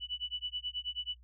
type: tone with tremolo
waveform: sine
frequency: 2965 Hz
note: F#7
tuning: 3 cents sharp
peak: -32 dBFS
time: 0-1.17 s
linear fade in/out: 50 ms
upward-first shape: sine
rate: 9.3 Hz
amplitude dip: 100%
effects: added 60 Hz sine -55 dBFS peak until 1.23 s